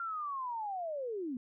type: linear sweep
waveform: sine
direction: down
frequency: 1389 to 234.1 Hz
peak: -35 dBFS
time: 0-1.37 s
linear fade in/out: 2 ms
effects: none